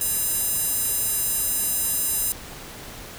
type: tone with high-pass filter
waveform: square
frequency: 562 Hz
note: C#5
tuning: 24 cents sharp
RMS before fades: -24 dBFS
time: 0.01-2.32 s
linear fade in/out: 0 ms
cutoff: 10000 Hz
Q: 1.2
effects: pink hiss -39 dBFS RMS until 3.18 s

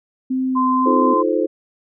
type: tone with vibrato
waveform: sine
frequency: 258.4 Hz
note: C4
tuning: 21 cents flat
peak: -17 dBFS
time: 0.3-1.14 s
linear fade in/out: 10 ms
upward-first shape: sine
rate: 2 Hz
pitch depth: 11 cents each way
type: tone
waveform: sine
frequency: 1035 Hz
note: C6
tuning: 19 cents flat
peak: -16 dBFS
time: 0.55-1.23 s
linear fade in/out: 20 ms
type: chord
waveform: sine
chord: F dominant seventh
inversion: third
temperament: just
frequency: 314.3 / 349.2 / 436.5 / 523.8 Hz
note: Eb4 / F4 / A4 / C5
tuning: +18 / 0 / -14 / +2 cents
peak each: -21 dBFS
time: 0.85-1.47 s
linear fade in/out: 20 ms
effects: none

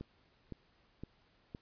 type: click train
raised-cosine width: 3 ms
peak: -30 dBFS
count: 4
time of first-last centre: 0.01-1.548 s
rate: 1.95 Hz
effects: pink hiss -70 dBFS RMS until 1.61 s + resampled to 11025 Hz

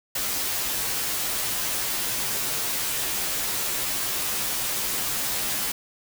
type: noise with comb filter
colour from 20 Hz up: white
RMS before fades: -27 dBFS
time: 0.15-5.72 s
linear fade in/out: 5 ms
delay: 12 ms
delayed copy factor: -0.8
effects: none

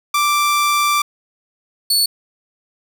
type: tone pair in turn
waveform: sawtooth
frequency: 1174.7 / 4435 Hz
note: D6 / C#8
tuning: 0 / 0 cents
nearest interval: octave + major seventh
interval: 2300 cents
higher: second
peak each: -10 dBFS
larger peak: neither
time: 0.14-1.02 / 1.9-2.06 s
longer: first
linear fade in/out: 5 ms
effects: none

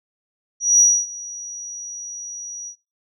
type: tone with ADSR envelope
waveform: sine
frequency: 5800 Hz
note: F#8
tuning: 35 cents flat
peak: -7 dBFS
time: 0.6-2.76 s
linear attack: 200 ms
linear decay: 260 ms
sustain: -22 dB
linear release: 85 ms
effects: noise-tail reverb RT60 0.3 s tail -25 dB re dry + tanh soft clip ceiling -5 dBFS

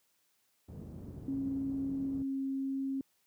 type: low-pass noise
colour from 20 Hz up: pink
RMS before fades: -43 dBFS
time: 0.68-2.23 s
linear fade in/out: 10 ms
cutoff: 270 Hz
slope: 12 dB/octave
type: tone with pitch glide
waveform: sine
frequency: 272 to 269.8 Hz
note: C#4 to C#4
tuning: -33 to -47 cents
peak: -32 dBFS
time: 1.28-3.01 s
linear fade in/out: 2 ms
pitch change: -14 cents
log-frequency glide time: 2.01-2.44 s
effects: white hiss -74 dBFS RMS until 3.26 s + high-pass 80 Hz 12 dB/octave

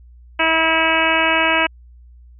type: harmonic tone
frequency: 323.5 Hz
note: E4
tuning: 32 cents flat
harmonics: 1 / 2 / 3 / 4 / 5 / 6 / 7 / 8 / 9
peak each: -25 / -22 / -21 / -24 / -21 / -26 / -21 / -21 / -24 dBFS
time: 0.39-1.67 s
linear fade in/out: 10 ms
effects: added 60 Hz sine -41 dBFS peak until 2.39 s

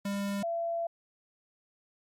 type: tone pair in turn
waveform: square / sine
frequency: 200 / 675.1 Hz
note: G3 / E5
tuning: +35 / +41 cents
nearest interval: octave + major sixth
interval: 2106 cents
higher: second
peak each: -31 / -29 dBFS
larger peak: second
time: 0.05-0.43 / 0.43-0.87 s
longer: second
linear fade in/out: 5 ms
effects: MP3 64 kbps

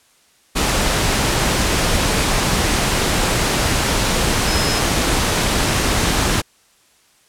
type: tone in noise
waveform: sine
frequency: 5130 Hz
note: E8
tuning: 48 cents flat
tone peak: -24 dBFS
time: 4.47-4.8 s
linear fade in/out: 20 ms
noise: pink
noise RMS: -17 dBFS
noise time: 0.55-6.42 s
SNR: -10 dB
effects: white hiss -55 dBFS RMS until 7.28 s + low-pass 10000 Hz 12 dB/octave

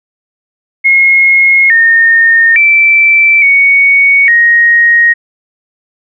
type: tone with pitch steps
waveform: sine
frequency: 2159 / 1832 / 2331 / 2230 / 1875 Hz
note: C#7 / A#6 / D7 / C#7 / A#6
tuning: -46 / -31 / -14 / +10 / +10 cents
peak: -3 dBFS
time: 0.84-5.14 s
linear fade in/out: 20 ms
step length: 860 ms
effects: none

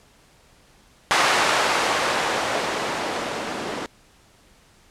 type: noise with low-pass filter sweep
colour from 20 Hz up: violet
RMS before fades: -23 dBFS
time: 1.11-3.86 s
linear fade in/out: 0 ms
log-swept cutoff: 1000 to 390 Hz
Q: 0.74
effects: pink hiss -55 dBFS RMS until 4.9 s + low-pass 10000 Hz 12 dB/octave

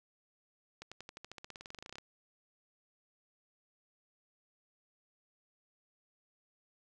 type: accelerating click train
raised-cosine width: 0.2 ms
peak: -29 dBFS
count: 22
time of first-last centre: 0.82-1.984 s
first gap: 96 ms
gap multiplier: 0.94
effects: none

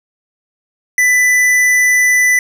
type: tone with tanh clipping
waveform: sine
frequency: 1991 Hz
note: B6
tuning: 14 cents sharp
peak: -10 dBFS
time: 0.98-2.39 s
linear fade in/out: 2 ms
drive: 15 dB
effects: none

